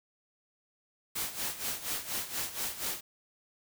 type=noise with tremolo; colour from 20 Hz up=white; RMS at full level=-33 dBFS; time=1.15-3.01 s; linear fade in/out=10 ms; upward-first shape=sine; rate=4.2 Hz; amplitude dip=75%; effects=none